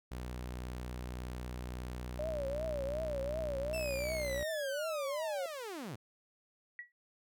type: tone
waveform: sawtooth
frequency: 61.74 Hz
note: B1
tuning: in tune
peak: -36 dBFS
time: 0.11-4.44 s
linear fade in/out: 10 ms
type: tone with vibrato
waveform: sine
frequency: 591 Hz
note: D5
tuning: 11 cents sharp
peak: -35 dBFS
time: 2.19-5.46 s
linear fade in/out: 2 ms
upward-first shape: triangle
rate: 2.7 Hz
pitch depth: 170 cents each way
type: linear sweep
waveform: sawtooth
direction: down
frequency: 2686 to 94.3 Hz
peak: -37 dBFS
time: 3.73-5.96 s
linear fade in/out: 10 ms
type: tone with exponential decay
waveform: sine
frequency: 1933 Hz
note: B6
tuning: 38 cents flat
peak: -38 dBFS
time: 6.79-6.92 s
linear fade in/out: 1 ms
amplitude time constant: 27 ms
effects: none